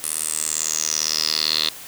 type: tone with band-pass filter sweep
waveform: 10% pulse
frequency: 77.8 Hz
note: D#2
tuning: in tune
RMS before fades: -23 dBFS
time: 0.04-1.69 s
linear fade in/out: 0 ms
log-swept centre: 10000 to 3900 Hz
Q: 7.2
effects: white hiss -38 dBFS RMS until 1.87 s